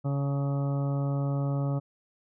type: harmonic tone with a mistuned harmonic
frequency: 140 Hz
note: C#3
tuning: 18 cents sharp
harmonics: 1 / 2 / 3 / 4 / 5 / 6 / 7 / 8 / 9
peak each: -26 / -35 / -43 / -38 / -44 / -47 / -53 / -49 / -47 dBFS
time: 0.04-1.8 s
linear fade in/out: 20 ms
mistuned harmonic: 7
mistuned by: -74 cents
effects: none